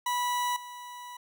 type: tone with level steps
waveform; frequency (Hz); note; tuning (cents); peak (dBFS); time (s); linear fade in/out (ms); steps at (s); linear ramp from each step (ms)
40% pulse; 980; B5; -14; -26 / -40; 0.06-1.17; 5; 0.56; 5
effects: none